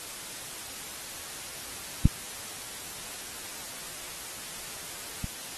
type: clicks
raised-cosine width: 5 ms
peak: -7 / -21 dBFS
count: 2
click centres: 2.056 / 5.243 s
effects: white hiss -40 dBFS RMS until 5.57 s + AAC 32 kbps

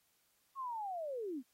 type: linear sweep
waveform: sine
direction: down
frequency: 1108.7 to 233.1 Hz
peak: -38 dBFS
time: 0.55-1.43 s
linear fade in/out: 50 ms
effects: white hiss -75 dBFS RMS until 1.53 s + AAC 48 kbps

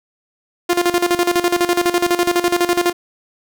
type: tone with tremolo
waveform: sawtooth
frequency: 350.2 Hz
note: F4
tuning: 5 cents sharp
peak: -8 dBFS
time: 0.69-2.93 s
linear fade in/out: 10 ms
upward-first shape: square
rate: 12 Hz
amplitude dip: 75%
effects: none

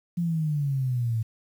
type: exponential sweep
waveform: sine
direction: down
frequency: 175.4 to 110 Hz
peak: -23 dBFS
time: 0.17-1.23 s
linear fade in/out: 10 ms
effects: 9-bit

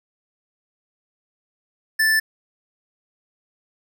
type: tone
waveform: square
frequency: 1760 Hz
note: A6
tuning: in tune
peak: -16 dBFS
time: 1.99-2.2 s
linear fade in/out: 10 ms
effects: none

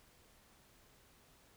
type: silence
effects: pink hiss -66 dBFS RMS until 1.56 s

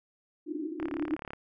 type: band-pass noise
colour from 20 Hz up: white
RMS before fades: -34 dBFS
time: 0.46-1.16 s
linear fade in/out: 20 ms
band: 290 to 340 Hz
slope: 96 dB/octave
type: click train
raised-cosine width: 0.5 ms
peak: -24 dBFS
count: 20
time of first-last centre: 0.8-1.334 s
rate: 35.6 Hz
effects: none

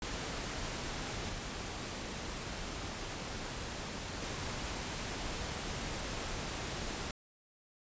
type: noise with level steps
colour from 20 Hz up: pink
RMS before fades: -39 / -41 / -39 dBFS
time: 0.02-7.11 s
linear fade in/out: 2 ms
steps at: 1.29 / 4.22 s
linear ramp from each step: 2 ms
effects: resampled to 16000 Hz

